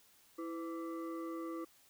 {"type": "tone with frequency modulation", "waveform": "sine", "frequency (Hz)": 329.6, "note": "E4", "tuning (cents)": 0, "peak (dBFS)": -39, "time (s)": [0.38, 1.65], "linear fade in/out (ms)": 10, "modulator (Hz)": 834, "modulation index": 0.79, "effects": ["white hiss -66 dBFS RMS until 1.89 s"]}